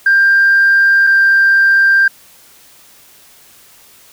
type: tone pair in turn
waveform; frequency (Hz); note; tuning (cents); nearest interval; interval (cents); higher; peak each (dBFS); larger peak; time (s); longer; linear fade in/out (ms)
sine; 1590 / 1583.9; G6 / G6; +24 / +17; unison; 7; first; -5; neither; 0.06-1.07 / 1.07-2.08; neither; 5
effects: tanh soft clip ceiling -3 dBFS + white hiss -44 dBFS RMS until 4.12 s